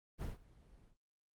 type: noise with ADSR envelope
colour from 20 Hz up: brown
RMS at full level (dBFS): -39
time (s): 0.18-0.97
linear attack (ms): 45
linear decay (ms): 150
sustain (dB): -23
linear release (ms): 130
effects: Opus 32 kbps